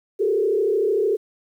sine tone with frequency modulation, 415.3 Hz, G#4, in tune, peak -17 dBFS, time 0.19-1.17 s, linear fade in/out 20 ms, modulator 33.3 Hz, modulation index 1.3, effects 9-bit

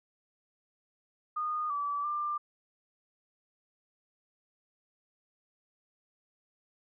sine tone with pitch steps, 1227 / 1153 / 1190 Hz, D#6 / D6 / D6, -25 / -32 / +22 cents, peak -30 dBFS, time 1.36-2.38 s, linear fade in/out 10 ms, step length 340 ms, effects none

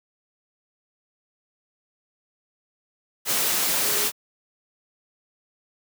sine tone in noise, 415.4 Hz, G#4, in tune, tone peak -34 dBFS, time 3.81-4.09 s, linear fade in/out 50 ms, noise white, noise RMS -23 dBFS, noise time 3.25-4.12 s, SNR -14 dB, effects high-pass 150 Hz 12 dB/octave

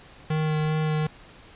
square tone with vibrato, 154.9 Hz, D#3, 7 cents flat, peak -23 dBFS, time 0.3-1.07 s, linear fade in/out 5 ms, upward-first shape sine, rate 2.6 Hz, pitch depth 11 cents each way, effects pink hiss -49 dBFS RMS until 1.55 s + resampled to 8000 Hz

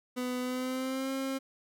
30% pulse tone with pitch glide, 250 to 267.9 Hz, B3 to C4, +21 to +41 cents, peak -29 dBFS, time 0.16-1.39 s, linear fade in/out 20 ms, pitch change +120 cents, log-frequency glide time 0.4-1.11 s, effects none

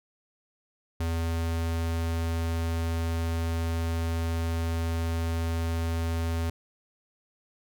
square tone, 82.8 Hz, E2, 8 cents sharp, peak -27 dBFS, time 1-6.5 s, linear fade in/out 5 ms, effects none

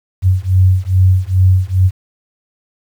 sine beating tone pair, 92 / 94.4 Hz, F#2 / F#2, -9 / +35 cents, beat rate 2.4 Hz, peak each -11 dBFS, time 0.22-1.91 s, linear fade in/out 50 ms, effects 7-bit

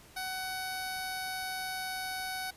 10% pulse tone with notch filter, 750 Hz, F#5, 23 cents sharp, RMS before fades -37 dBFS, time 0.16-2.51 s, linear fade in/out 10 ms, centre 2800 Hz, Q 1.7, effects pink hiss -56 dBFS RMS until 2.56 s + resampled to 32000 Hz

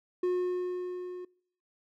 triangle tone with level ramp, 361.1 Hz, F#4, 42 cents flat, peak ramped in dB -23 to -37 dBFS, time 0.23-1.25 s, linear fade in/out 5 ms, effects noise-tail reverb RT60 0.6 s tail -25 dB re dry

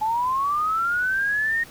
sine linear sweep, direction up, 850 to 1864.7 Hz, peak -20 dBFS, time 0.01-1.64 s, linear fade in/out 10 ms, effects pink hiss -45 dBFS RMS until 1.7 s

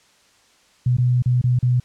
sine tone with dropouts, 124.1 Hz, B2, 9 cents sharp, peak -14 dBFS, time 0.86-1.8 s, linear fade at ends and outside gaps 5 ms, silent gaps 0.969-0.983 / 1.223-1.258 / 1.415-1.439 / 1.59-1.627 s, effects white hiss -56 dBFS RMS until 1.84 s + low-pass 7000 Hz 12 dB/octave

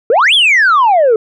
sine exponential two-way sweep, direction up then down, 422 to 3525 to 422 Hz, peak -4 dBFS, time 0.1-1.16 s, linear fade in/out 2 ms, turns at 0.34 s, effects tanh soft clip ceiling -4 dBFS

